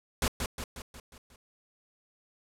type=noise with echo; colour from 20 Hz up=pink; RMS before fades=-27 dBFS; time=0.22-0.28 s; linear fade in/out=2 ms; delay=180 ms; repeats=6; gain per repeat=-5 dB; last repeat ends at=1.36 s; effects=low-pass 12000 Hz 12 dB/octave